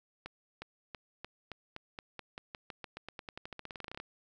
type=accelerating click train; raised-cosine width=0.3 ms; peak=-26 dBFS; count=30; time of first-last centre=0.26-4 s; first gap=360 ms; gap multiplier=0.91; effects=none